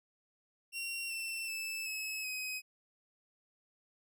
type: tone with pitch steps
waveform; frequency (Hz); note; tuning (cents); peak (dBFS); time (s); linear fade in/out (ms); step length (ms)
sawtooth; 2744 / 2688 / 2632 / 2578 / 2525; F7 / E7 / E7 / E7 / D#7; -31 / +33 / -3 / -39 / +25; -34; 0.72-2.62; 50; 380
effects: none